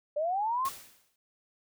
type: linear sweep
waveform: sine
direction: up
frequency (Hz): 575 to 1105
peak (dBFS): -27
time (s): 0.16-0.69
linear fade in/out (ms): 10
type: noise with exponential decay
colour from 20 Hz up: white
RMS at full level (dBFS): -38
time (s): 0.65-1.16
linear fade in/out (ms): 2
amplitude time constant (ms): 110
effects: none